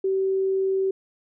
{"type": "tone", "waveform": "sine", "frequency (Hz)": 383.9, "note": "G4", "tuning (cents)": -36, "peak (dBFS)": -20, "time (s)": [0.04, 0.91], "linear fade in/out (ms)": 5, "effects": []}